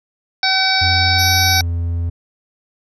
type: harmonic tone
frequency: 761 Hz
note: F#5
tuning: 48 cents sharp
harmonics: 1 / 2 / 3 / 5 / 6 / 7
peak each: -20 / -20 / -20 / -20 / -20 / -20 dBFS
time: 0.43-1.61 s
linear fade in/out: 2 ms
type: tone with pitch glide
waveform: triangle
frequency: 90.1 to 85.04 Hz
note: F#2 to F2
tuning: -45 to -46 cents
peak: -15 dBFS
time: 0.81-2.1 s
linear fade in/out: 10 ms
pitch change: -101 cents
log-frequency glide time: 1.51-1.65 s
type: tone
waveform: 30% pulse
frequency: 5800 Hz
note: F#8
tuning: 35 cents flat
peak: -17 dBFS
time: 1.18-1.62 s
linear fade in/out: 20 ms
effects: none